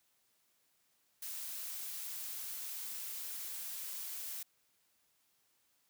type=noise; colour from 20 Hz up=blue; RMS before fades=-43 dBFS; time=1.22-4.43 s; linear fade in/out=5 ms; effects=white hiss -75 dBFS RMS until 5.89 s + high-pass 60 Hz 12 dB/octave